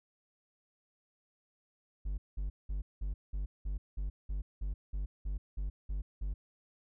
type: tone bursts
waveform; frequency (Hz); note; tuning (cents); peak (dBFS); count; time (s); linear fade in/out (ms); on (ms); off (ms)
triangle; 49; G1; 0; -31; 14; 2.05-6.34; 10; 130; 190
effects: none